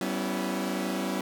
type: chord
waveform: sawtooth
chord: C# half-diminished seventh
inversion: second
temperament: equal with one note detuned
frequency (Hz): 192.08 / 246.9 / 277.2 / 329.6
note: G3 / B3 / C#4 / E4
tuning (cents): -35 / 0 / 0 / 0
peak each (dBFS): -28 / -31 / -31 / -31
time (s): 0.01-1.21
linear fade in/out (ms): 2
effects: none